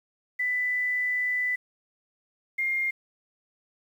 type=tone pair in turn; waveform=sine; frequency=1991 / 2120 Hz; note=B6 / C7; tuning=+14 / +22 cents; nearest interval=minor second; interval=108 cents; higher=second; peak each=-24 dBFS; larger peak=neither; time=0.39-1.56 / 2.58-2.91 s; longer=first; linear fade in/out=10 ms; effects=9-bit